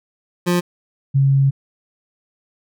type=tone pair in turn; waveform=25% pulse / sine; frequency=176.3 / 136.94 Hz; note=F3 / C#3; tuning=+17 / -21 cents; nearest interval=major third; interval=438 cents; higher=first; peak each=-11 dBFS; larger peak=neither; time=0.46-0.61 / 1.14-1.51 s; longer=second; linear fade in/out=20 ms; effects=none